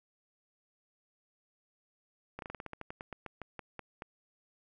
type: slowing click train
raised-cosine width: 0.5 ms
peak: -26 dBFS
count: 17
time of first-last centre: 2.39-4.021 s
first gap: 32 ms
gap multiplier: 1.14
effects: none